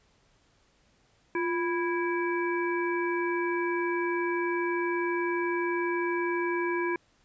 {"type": "harmonic tone with a mistuned harmonic", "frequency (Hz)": 329.6, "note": "E4", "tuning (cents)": 0, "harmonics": [1, 3, 5, 7], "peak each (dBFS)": [-28, -33, -35, -36], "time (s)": [1.35, 6.96], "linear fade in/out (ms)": 2, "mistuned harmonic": 1, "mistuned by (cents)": 94, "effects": ["pink hiss -66 dBFS RMS until 7.24 s", "resampled to 16000 Hz"]}